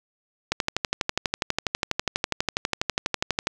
click train, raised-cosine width 0.2 ms, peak -5 dBFS, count 37, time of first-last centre 0.52-3.471 s, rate 12.2 Hz, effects none

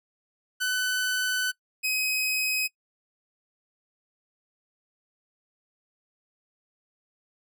sawtooth tone pair in turn, 1504 / 2529 Hz, F#6 / D#7, +28 / +28 cents, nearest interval major sixth, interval 900 cents, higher second, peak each -21 dBFS, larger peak neither, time 0.6-1.52 / 1.83-2.68 s, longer first, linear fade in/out 20 ms, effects noise-tail reverb RT60 0.1 s tail -23 dB re dry

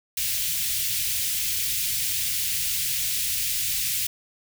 white band-stop noise, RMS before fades -26 dBFS, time 0.17-4.07 s, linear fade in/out 5 ms, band 140 to 2200 Hz, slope 24 dB/octave, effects none

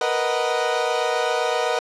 30% pulse chord, B major seventh, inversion third, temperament equal, 466.2 / 493.9 / 622.3 / 740 Hz, A#4 / B4 / D#5 / F#5, 0 / 0 / 0 / 0 cents, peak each -23 dBFS, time 0.01-1.79 s, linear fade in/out 2 ms, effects low-pass 6000 Hz 12 dB/octave

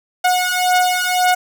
sawtooth beating tone pair, 727 / 728.9 Hz, F#5 / F#5, -31 / -26 cents, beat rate 1.9 Hz, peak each -13 dBFS, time 0.24-1.35 s, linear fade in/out 10 ms, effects none

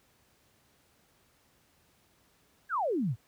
sine exponential sweep, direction down, 1711 to 100.2 Hz, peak -27 dBFS, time 2.69-3.16 s, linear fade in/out 50 ms, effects pink hiss -67 dBFS RMS until 3.27 s + high-pass 60 Hz 12 dB/octave

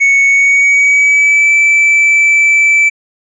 triangle tone with pitch glide, 2217 to 2319 Hz, C#7 to D7, 0 to -22 cents, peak -4 dBFS, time 0-2.9 s, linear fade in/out 20 ms, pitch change +78 cents, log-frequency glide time 0.27-1.53 s, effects resampled to 22050 Hz

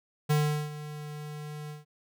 square tone with ADSR envelope, 149.9 Hz, D3, 36 cents sharp, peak -22 dBFS, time 0.29-1.85 s, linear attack 17 ms, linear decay 390 ms, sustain -16 dB, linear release 150 ms, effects none

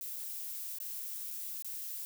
violet noise with dropouts, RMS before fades -41 dBFS, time 0.01-2.05 s, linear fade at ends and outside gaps 0 ms, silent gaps 0.159-0.163 / 0.785-0.802 / 1.306-1.31 / 1.624-1.646 s, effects none

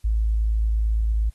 sine tone, 54.4 Hz, A1, 19 cents flat, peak -18 dBFS, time 0.04-1.3 s, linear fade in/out 10 ms, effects white hiss -63 dBFS RMS until 1.34 s + AAC 32 kbps

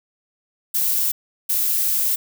violet noise bursts at uneven times, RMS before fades -20 dBFS, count 2, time 0.74-1.12 / 1.49-2.16 s, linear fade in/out 10 ms, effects none

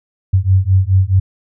sine beating tone pair, 92.6 / 97.3 Hz, F#2 / G2, +2 / -12 cents, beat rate 4.7 Hz, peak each -12 dBFS, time 0.33-1.2 s, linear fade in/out 10 ms, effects none

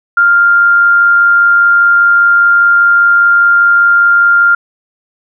sine tone with amplitude modulation, 1396.9 Hz, F6, in tune, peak -3 dBFS, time 0.17-4.55 s, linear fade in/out 5 ms, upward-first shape sine, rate 105 Hz, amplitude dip 25%, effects none

